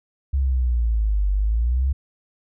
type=exponential two-way sweep; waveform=sine; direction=down then up; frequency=69.3 to 48.09 to 69.3 Hz; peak=-17 dBFS; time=0.33-1.93 s; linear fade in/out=10 ms; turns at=1.31 s; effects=none